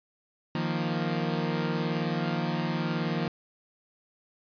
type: chord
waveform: sawtooth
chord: Eb suspended second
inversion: none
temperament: equal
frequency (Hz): 155.56 / 174.61 / 233.1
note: Eb3 / F3 / Bb3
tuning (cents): 0 / 0 / 0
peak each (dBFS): -27 / -27 / -29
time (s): 0.55-3.28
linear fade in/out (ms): 2
effects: resampled to 11025 Hz